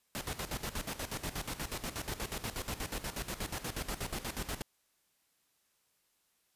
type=noise with tremolo; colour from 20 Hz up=pink; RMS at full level=-37 dBFS; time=0.15-4.62 s; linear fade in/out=0 ms; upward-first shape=square; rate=8.3 Hz; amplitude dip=75%; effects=white hiss -75 dBFS RMS until 6.55 s + resampled to 32000 Hz